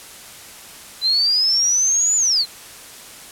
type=linear two-way sweep; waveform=sine; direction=up then down; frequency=3996 to 7040 to 3996 Hz; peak=-14 dBFS; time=1.01-2.46 s; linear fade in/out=50 ms; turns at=2.16 s; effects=white hiss -39 dBFS RMS until 3.31 s + low-pass 12000 Hz 12 dB/octave